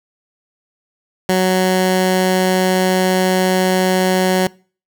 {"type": "tone", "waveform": "15% pulse", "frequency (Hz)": 185.6, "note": "F#3", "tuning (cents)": 6, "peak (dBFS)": -6, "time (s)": [1.29, 4.47], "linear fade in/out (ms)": 2, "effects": ["noise-tail reverb RT60 0.4 s tail -24 dB re dry"]}